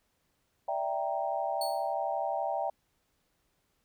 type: chord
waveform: sine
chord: E half-diminished seventh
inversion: third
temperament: equal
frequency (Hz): 587.3 / 659.3 / 784 / 932.3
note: D5 / E5 / G5 / Bb5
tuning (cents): 0 / 0 / 0 / 0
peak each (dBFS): -36 / -34 / -33 / -38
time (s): 0.68-2.7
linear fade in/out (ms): 5
type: tone with exponential decay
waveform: sawtooth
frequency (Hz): 4414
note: C#8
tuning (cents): -8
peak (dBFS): -30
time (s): 1.61-1.94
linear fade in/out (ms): 5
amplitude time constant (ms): 71
effects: pink hiss -75 dBFS RMS until 3.84 s

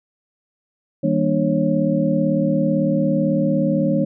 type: tone cluster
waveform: sine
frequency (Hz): 161.7 / 199.8 / 237.7 / 297.6 / 548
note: E3 / G3 / A#3 / D4 / C#5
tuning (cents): -33 / +33 / +34 / +23 / -20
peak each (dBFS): -22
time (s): 1.03-4.05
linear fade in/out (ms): 10
effects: none

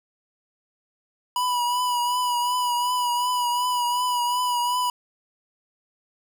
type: tone with vibrato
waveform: square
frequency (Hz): 980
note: B5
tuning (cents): -14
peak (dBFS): -22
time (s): 1.36-4.9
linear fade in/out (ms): 2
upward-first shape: triangle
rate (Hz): 2.7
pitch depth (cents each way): 38
effects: none

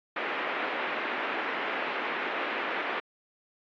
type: band-pass noise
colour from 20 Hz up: white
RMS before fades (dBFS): -32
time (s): 0.16-3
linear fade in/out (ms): 5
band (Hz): 280 to 2400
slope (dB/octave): 24
effects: low-pass 4000 Hz 12 dB/octave + AAC 48 kbps

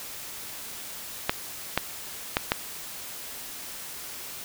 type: clicks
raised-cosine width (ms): 0.3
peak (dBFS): -5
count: 4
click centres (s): 1.295 / 1.776 / 2.369 / 2.519
effects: white hiss -39 dBFS RMS until 4.44 s

